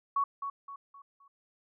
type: tone with echo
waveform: sine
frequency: 1116 Hz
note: C#6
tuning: 11 cents sharp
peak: -25 dBFS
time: 0.16-0.24 s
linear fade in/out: 5 ms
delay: 260 ms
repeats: 4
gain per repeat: -8 dB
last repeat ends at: 1.28 s
effects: none